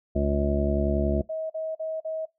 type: harmonic tone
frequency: 70.9 Hz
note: C#2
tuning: 40 cents sharp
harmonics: 1 / 2 / 3 / 4 / 5 / 7 / 8 / 9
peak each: -26 / -33 / -28 / -34 / -29 / -37 / -37 / -29 dBFS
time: 0.15-1.22 s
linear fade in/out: 10 ms
type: tone bursts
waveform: sine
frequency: 637 Hz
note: D#5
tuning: 41 cents sharp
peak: -28 dBFS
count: 4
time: 1.29-2.256 s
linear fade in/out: 10 ms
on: 210 ms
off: 42 ms
effects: noise-tail reverb RT60 0.2 s tail -20 dB re dry